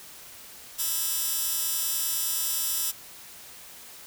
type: tone with high-pass filter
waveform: 15% pulse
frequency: 329.6 Hz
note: E4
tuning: in tune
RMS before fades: -28 dBFS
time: 0.78-2.92 s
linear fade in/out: 20 ms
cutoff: 8200 Hz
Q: 0.56
effects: white hiss -46 dBFS RMS until 4.06 s